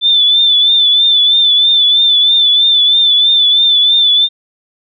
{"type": "tone with vibrato", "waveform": "sine", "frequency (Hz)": 3520, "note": "A7", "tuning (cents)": 0, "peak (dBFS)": -6, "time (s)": [0.01, 4.29], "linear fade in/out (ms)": 50, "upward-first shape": "triangle", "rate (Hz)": 3.1, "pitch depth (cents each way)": 58, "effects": []}